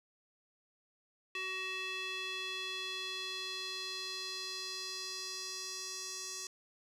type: tone with band-pass filter sweep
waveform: square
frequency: 376.1 Hz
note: F#4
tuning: 28 cents sharp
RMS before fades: -41 dBFS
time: 1.35-6.47 s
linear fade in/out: 2 ms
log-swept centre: 2700 to 6100 Hz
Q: 2.7
effects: none